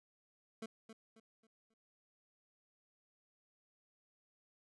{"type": "tone with echo", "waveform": "25% pulse", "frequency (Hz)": 222.7, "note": "A3", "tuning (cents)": 21, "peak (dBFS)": -39, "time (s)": [0.62, 0.66], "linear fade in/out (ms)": 5, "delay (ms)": 270, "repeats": 4, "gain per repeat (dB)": -9, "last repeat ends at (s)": 1.74, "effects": ["resampled to 24000 Hz"]}